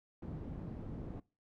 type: low-pass noise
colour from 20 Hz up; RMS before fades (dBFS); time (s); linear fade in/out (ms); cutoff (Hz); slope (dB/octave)
white; -44; 0.22-1.2; 5; 230; 12
effects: noise-tail reverb RT60 0.3 s tail -22 dB re dry